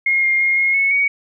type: tone with pitch steps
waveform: sine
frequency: 2145 / 2123 / 2138 / 2152 / 2200 / 2244 Hz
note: C7 / C7 / C7 / C7 / C#7 / C#7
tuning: +42 / +25 / +37 / +48 / -14 / +21 cents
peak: -13 dBFS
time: 0.06-1.08 s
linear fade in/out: 5 ms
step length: 170 ms
effects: none